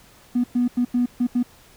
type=tone bursts at uneven times; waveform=triangle; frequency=244.6 Hz; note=B3; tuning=16 cents flat; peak=-13 dBFS; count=6; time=0.35-0.44 / 0.55-0.68 / 0.77-0.85 / 0.94-1.06 / 1.2-1.27 / 1.35-1.43 s; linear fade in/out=10 ms; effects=tanh soft clip ceiling -14 dBFS + pink hiss -51 dBFS RMS until 1.76 s